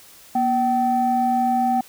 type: tone pair together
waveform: sine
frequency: 240 / 767.3 Hz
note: B3 / G5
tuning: -49 / -37 cents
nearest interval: octave + minor sixth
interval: 2012 cents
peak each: -21 / -17 dBFS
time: 0.35-1.81 s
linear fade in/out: 5 ms
effects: tanh soft clip ceiling -11 dBFS + white hiss -47 dBFS RMS until 1.88 s